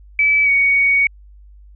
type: tone with pitch glide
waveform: sine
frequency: 2300 to 2238 Hz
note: D7 to C#7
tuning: -37 to +16 cents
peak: -11 dBFS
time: 0.19-1.07 s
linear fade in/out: 2 ms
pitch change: -47 cents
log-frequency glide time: 0.44-0.49 s
effects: added 50 Hz sine -40 dBFS peak until 1.75 s